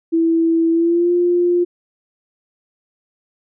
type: tone with pitch glide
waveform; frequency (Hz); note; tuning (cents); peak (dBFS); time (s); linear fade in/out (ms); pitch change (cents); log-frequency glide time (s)
sine; 329.6 to 351.2; E4 to F4; 0 to +10; -12; 0.12-1.65; 20; +110; 0.71-1.12
effects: none